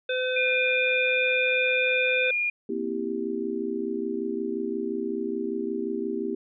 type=harmonic tone; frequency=509 Hz; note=C5; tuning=48 cents flat; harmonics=1 / 3 / 5 / 7; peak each=-26 / -31 / -33 / -34 dBFS; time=0.09-2.31 s; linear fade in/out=5 ms
type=tone; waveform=sine; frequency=2422 Hz; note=D#7; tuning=47 cents flat; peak=-23 dBFS; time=0.36-2.5 s; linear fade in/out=5 ms
type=chord; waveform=sine; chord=C dominant seventh; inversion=third; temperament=just; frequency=235.5 / 261.6 / 327 / 392.4 Hz; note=Bb3 / C4 / E4 / G4; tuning=+18 / 0 / -14 / +2 cents; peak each=-33 / -35 / -32 / -30 dBFS; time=2.69-6.35 s; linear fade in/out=5 ms
effects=none